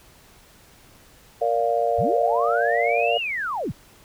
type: chord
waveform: sine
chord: Bb major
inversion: none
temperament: just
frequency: 466.2 / 582.7 / 699.2 Hz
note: Bb4 / D5 / F5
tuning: 0 / -14 / +2 cents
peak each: -24 / -24 / -22 dBFS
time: 1.41-3.18 s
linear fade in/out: 10 ms
type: linear two-way sweep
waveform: sine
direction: up then down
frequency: 61.74 to 2910 to 61.74 Hz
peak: -24 dBFS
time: 1.98-3.72 s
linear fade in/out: 10 ms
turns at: 3.18 s
effects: pink hiss -52 dBFS RMS until 4.04 s